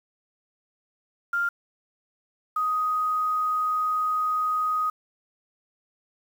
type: tone pair in turn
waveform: sine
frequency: 1396.9 / 1250.6 Hz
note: F6 / D#6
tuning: 0 / +8 cents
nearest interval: major second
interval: 192 cents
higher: first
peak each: -22 dBFS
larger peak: neither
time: 1.33-1.49 / 2.56-4.9 s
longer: second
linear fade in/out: 5 ms
effects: 8-bit